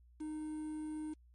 triangle tone with quantisation, 307.9 Hz, D#4, 18 cents flat, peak -37 dBFS, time 0.2-1.14 s, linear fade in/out 10 ms, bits 10, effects added 60 Hz sine -60 dBFS peak until 1.34 s + MP3 48 kbps

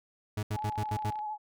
40% pulse tone bursts, 105.4 Hz, G#2, 26 cents sharp, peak -29 dBFS, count 6, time 0.37-1.105 s, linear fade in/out 5 ms, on 60 ms, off 75 ms
sine tone with vibrato, 850 Hz, G#5, 40 cents sharp, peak -33 dBFS, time 0.53-1.38 s, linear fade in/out 50 ms, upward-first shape sine, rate 13 Hz, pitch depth 28 cents each way
click train, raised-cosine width 0.3 ms, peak -36 dBFS, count 19, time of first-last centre 0.59-1.19 s, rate 30 Hz
effects none

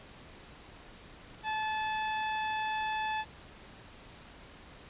sawtooth tone, 867 Hz, A5, 26 cents flat, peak -27 dBFS, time 1.43-3.25 s, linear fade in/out 50 ms, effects pink hiss -52 dBFS RMS until 4.89 s + resampled to 8000 Hz

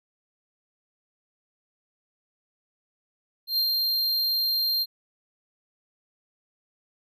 square tone with ADSR envelope, 4186 Hz, C8, in tune, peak -21 dBFS, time 3.47-4.86 s, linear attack 110 ms, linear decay 76 ms, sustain -2 dB, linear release 41 ms, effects none

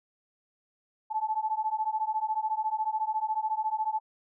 sine beating tone pair, 862 / 876 Hz, A5 / A5, -36 / -8 cents, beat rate 14 Hz, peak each -30 dBFS, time 1.1-4 s, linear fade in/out 20 ms, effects none

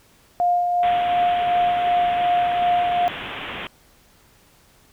sine tone with tremolo, 707 Hz, F5, 21 cents sharp, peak -15 dBFS, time 0.4-3.08 s, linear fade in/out 0 ms, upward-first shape sine, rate 2.7 Hz, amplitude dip 35%
white low-pass noise, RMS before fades -32 dBFS, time 0.83-3.67 s, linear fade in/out 2 ms, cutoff 3400 Hz, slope 96 dB/octave
effects pink hiss -55 dBFS RMS until 4.92 s

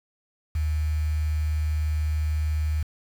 sine tone with quantisation, 76.8 Hz, D#2, 22 cents flat, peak -22 dBFS, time 0.55-2.83 s, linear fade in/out 5 ms, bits 7, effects none

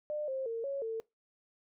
sine tone with pitch steps, 600 / 530 / 457.5 / 554 / 449.2 Hz, D5 / C5 / A#4 / C#5 / A4, +37 / +22 / -32 / -1 / +36 cents, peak -33 dBFS, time 0.1-1 s, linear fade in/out 0 ms, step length 180 ms, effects noise-tail reverb RT60 0.2 s tail -22 dB re dry

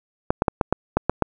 clicks, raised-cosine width 1 ms, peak -3 dBFS, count 8, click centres 0.305 / 0.421 / 0.482 / 0.612 / 0.726 / 0.97 / 1.096 / 1.223 s, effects none

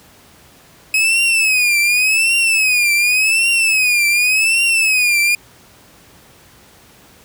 40% pulse tone with vibrato, 2546 Hz, D#7, 39 cents sharp, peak -11 dBFS, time 0.94-5.35 s, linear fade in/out 2 ms, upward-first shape triangle, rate 0.88 Hz, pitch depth 150 cents each way, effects pink hiss -46 dBFS RMS until 7.24 s + high-pass 60 Hz 12 dB/octave

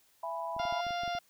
sine chord, E major, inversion none, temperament equal with one note detuned, 668.1 / 830.6 / 987.8 Hz, E5 / G#5 / B5, +23 / 0 / 0 cents, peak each -38 / -42 / -37 dBFS, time 0.23-0.81 s, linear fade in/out 5 ms
clicks, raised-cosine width 3 ms, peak -35 dBFS, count 9, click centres 0.565 / 0.599 / 0.653 / 0.725 / 0.867 / 0.907 / 1.035 / 1.078 / 1.151 s
harmonic tone, 698.5 Hz, F5, in tune, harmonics 1 / 2 / 3 / 4 / 5 / 6 / 7 / 8, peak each -33 / -41 / -46 / -46 / -45 / -52 / -52 / -51 dBFS, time 0.59-1.19 s, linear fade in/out 5 ms
effects white hiss -67 dBFS RMS until 1.29 s

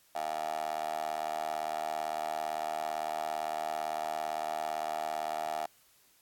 15% pulse tone with high-pass filter, 77.78 Hz, D#2, in tune, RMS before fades -35 dBFS, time 0.15-5.66 s, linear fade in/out 5 ms, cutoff 690 Hz, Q 5.8, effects white hiss -65 dBFS RMS until 6.21 s + AAC 64 kbps

